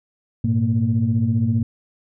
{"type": "tone cluster", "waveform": "sine", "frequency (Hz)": [103.9, 119, 230.2], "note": ["G#2", "A#2", "A#3"], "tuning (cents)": [1, 36, -22], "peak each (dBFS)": -20, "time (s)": [0.44, 1.63], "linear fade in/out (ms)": 5, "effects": ["tanh soft clip ceiling -8 dBFS"]}